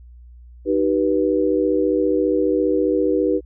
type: tone cluster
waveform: sine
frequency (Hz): 309.5 / 384.3 / 487.4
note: D#4 / G4 / B4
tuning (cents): -9 / -34 / -23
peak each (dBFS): -20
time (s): 0.65-3.41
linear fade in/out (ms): 50
effects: added 60 Hz sine -40 dBFS peak until 3.45 s